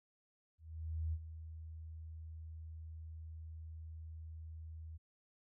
sine tone with ADSR envelope, 80 Hz, D#2, 49 cents sharp, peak -34 dBFS, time 0.58-4.98 s, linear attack 550 ms, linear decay 52 ms, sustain -12 dB, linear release 19 ms, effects none

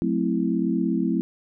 sine chord, F# half-diminished seventh, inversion none, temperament equal with one note detuned, 183.4 / 220 / 261.6 / 329.6 Hz, F#3 / A3 / C4 / E4, -15 / 0 / 0 / 0 cents, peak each -26 dBFS, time 0.02-1.21 s, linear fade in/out 0 ms, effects none

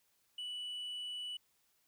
sine tone, 2960 Hz, F#7, in tune, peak -37 dBFS, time 0.38-1.37 s, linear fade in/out 5 ms, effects tanh soft clip ceiling -39 dBFS + white hiss -75 dBFS RMS until 1.87 s

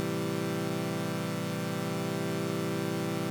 20% pulse chord, A minor seventh, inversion none, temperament equal, 110 / 130.81 / 164.81 / 196 Hz, A2 / C3 / E3 / G3, 0 / 0 / 0 / 0 cents, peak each -35 / -33 / -29 / -30 dBFS, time 0-3.3 s, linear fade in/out 0 ms, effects none

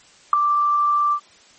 sine tone with ADSR envelope, 1174.7 Hz, D6, in tune, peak -5 dBFS, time 0.33-1.2 s, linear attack 3 ms, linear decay 5 ms, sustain -10 dB, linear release 75 ms, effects white hiss -50 dBFS RMS until 1.58 s + MP3 32 kbps

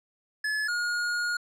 square tone pair in turn, 1714 / 1433.2 Hz, A6 / F6, -46 / +44 cents, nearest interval minor third, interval 310 cents, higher first, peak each -27 dBFS, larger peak neither, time 0.44-0.68 / 0.68-1.37 s, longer second, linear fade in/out 5 ms, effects low-pass 8000 Hz 12 dB/octave

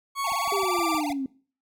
40% pulse tone with pitch glide, 1108.7 to 1174.6 Hz, C#6 to D6, 0 to 0 cents, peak -25 dBFS, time 0.15-1.02 s, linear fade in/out 50 ms, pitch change +100 cents, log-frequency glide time 0.38-0.77 s
square tone with vibrato, 794 Hz, G5, 22 cents sharp, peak -30 dBFS, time 0.24-1.13 s, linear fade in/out 5 ms, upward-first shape sine, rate 17 Hz, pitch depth 280 cents each way
click train, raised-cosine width 3 ms, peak -34 dBFS, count 6, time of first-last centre 0.32-1.104 s, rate 6.38 Hz
sine exponential sweep, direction down, 407.5 to 261.6 Hz, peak -26 dBFS, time 0.52-1.26 s, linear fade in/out 2 ms
effects noise-tail reverb RT60 0.4 s tail -19 dB re dry

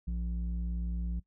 square tone with low-pass filter, 58.9 Hz, A#1, 19 cents sharp, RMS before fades -34 dBFS, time 0.07-1.2 s, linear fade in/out 10 ms, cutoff 140 Hz, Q 4.8, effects noise-tail reverb RT60 0.1 s tail -19 dB re dry

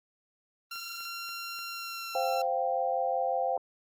15% pulse tone with pitch glide, 1375 to 1352.2 Hz, F6 to E6, -27 to +44 cents, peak -30 dBFS, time 0.71-2.42 s, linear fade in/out 5 ms, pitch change -29 cents, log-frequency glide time 1.69-2.24 s
clicks, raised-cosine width 0.3 ms, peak -38 dBFS, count 4, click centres 0.757 / 1.006 / 1.292 / 1.59 s
sine chord, C suspended fourth, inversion none, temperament equal, 523.3 / 698.5 / 784 Hz, C5 / F5 / G5, 0 / 0 / 0 cents, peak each -31 dBFS, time 2.15-3.57 s, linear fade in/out 2 ms
effects Opus 32 kbps

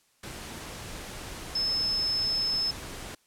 sine tone in noise, 5220 Hz, E8, 18 cents flat, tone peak -25 dBFS, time 1.55-2.71 s, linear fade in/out 5 ms, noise pink, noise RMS -40 dBFS, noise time 0.23-3.15 s, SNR +12 dB, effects white hiss -67 dBFS RMS until 3.26 s + low-pass 11000 Hz 12 dB/octave

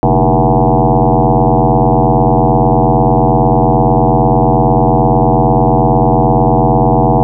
sine tone with frequency modulation, 302 Hz, D4, 48 cents sharp, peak -6 dBFS, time 0.03-7.23 s, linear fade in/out 0 ms, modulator 88.8 Hz, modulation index 6.5, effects none

